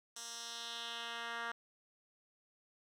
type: tone with band-pass filter sweep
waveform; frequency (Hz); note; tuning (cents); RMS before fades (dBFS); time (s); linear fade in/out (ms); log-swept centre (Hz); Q
10% pulse; 233.1; A#3; 0; -44; 0.16-1.52; 5; 6800 to 1700; 1.8
effects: none